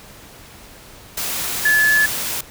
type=tone in noise; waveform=sine; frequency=1721 Hz; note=A6; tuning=39 cents flat; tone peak=-12 dBFS; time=1.65-2.06 s; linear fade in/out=5 ms; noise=white; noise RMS=-24 dBFS; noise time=1.17-2.41 s; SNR=+9 dB; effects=pink hiss -42 dBFS RMS until 2.5 s